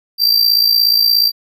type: tone with amplitude modulation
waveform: square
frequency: 4699 Hz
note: D8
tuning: in tune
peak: -7 dBFS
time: 0.18-1.32 s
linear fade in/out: 50 ms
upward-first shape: sine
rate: 56.9 Hz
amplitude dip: 70%
effects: none